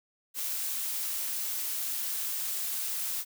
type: noise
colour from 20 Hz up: blue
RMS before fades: -33 dBFS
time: 0.34-3.25 s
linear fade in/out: 50 ms
effects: none